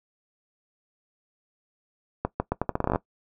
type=accelerating click train; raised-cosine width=1 ms; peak=-10 dBFS; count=14; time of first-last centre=2.25-2.959 s; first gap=150 ms; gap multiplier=0.8; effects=noise-tail reverb RT60 0.1 s tail -18 dB re dry